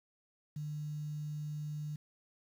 sine tone with quantisation, 150 Hz, D3, 37 cents sharp, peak -37 dBFS, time 0.56-1.96 s, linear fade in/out 5 ms, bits 10, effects none

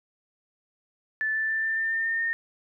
sine tone with pitch steps, 1751 / 1762.2 / 1773.4 / 1784.7 / 1796.1 / 1807.5 / 1819 / 1830.6 Hz, A6 / A6 / A6 / A6 / A6 / A6 / A#6 / A#6, -9 / +2 / +13 / +24 / +35 / +46 / -43 / -32 cents, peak -24 dBFS, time 1.21-2.33 s, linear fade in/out 0 ms, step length 140 ms, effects none

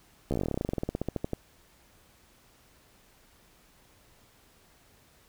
slowing click train, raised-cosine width 2 ms, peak -16 dBFS, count 26, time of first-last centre 0.31-1.333 s, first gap 14 ms, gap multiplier 1.08, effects pink hiss -61 dBFS RMS until 5.28 s

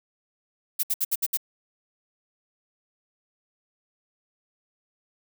violet noise bursts, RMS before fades -24 dBFS, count 6, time 0.79-1.373 s, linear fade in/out 10 ms, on 43 ms, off 65 ms, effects none

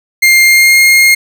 40% pulse tone with pitch glide, 2112 to 2134 Hz, C7 to C7, +16 to +34 cents, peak -3 dBFS, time 0.22-1.15 s, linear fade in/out 10 ms, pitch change +18 cents, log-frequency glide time 0.45-0.79 s, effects none

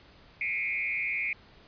sine tone with frequency modulation, 2284 Hz, D7, 49 cents flat, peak -28 dBFS, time 0.41-1.33 s, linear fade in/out 2 ms, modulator 118 Hz, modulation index 1.7, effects pink hiss -56 dBFS RMS until 1.67 s + resampled to 11025 Hz

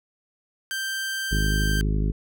sawtooth tone, 1568 Hz, G6, in tune, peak -23 dBFS, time 0.71-1.81 s, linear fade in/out 0 ms
harmonic tone, 51.91 Hz, G#1, in tune, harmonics 1 / 2 / 3 / 4 / 5 / 6 / 7 / 8, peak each -22 / -30 / -28 / -33 / -35 / -38 / -40 / -39 dBFS, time 1.31-2.12 s, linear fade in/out 10 ms
effects none

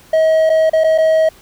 triangle tone with dropouts, 637 Hz, D#5, 41 cents sharp, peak -7 dBFS, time 0.13-1.29 s, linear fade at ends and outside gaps 5 ms, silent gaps 0.495-0.499 / 0.697-0.732 / 0.838-0.842 / 0.979-0.983 s, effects pink hiss -45 dBFS RMS until 1.41 s

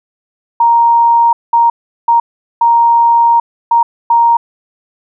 sine tone bursts at uneven times, 934 Hz, A#5, 3 cents sharp, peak -5 dBFS, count 6, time 0.6-1.33 / 1.53-1.7 / 2.08-2.2 / 2.61-3.4 / 3.71-3.83 / 4.1-4.37 s, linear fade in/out 5 ms, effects none

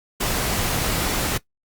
pink noise, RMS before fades -23 dBFS, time 0.2-1.38 s, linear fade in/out 10 ms, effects noise-tail reverb RT60 0.1 s tail -18 dB re dry + Opus 48 kbps

